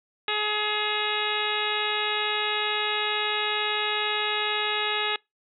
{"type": "harmonic tone with a mistuned harmonic", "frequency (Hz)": 422.2, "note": "G#4", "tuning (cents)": 29, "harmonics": [1, 2, 3, 4, 5, 6, 7, 8, 9], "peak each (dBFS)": [-33, -33, -33, -33, -33, -33, -33, -33, -33], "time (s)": [0.28, 5.16], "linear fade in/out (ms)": 2, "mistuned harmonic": 7, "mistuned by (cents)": -50, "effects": ["noise-tail reverb RT60 0.2 s tail -25 dB re dry"]}